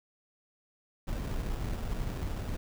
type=noise with sample-and-hold; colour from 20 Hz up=brown; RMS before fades=-34 dBFS; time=1.07-2.57 s; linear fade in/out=10 ms; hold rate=2100 Hz; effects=none